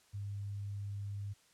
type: tone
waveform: sine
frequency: 100.9 Hz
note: G#2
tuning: 49 cents flat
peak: -38 dBFS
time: 0.13-1.34 s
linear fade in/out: 20 ms
effects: white hiss -67 dBFS RMS until 1.53 s + low-pass 9000 Hz 12 dB/octave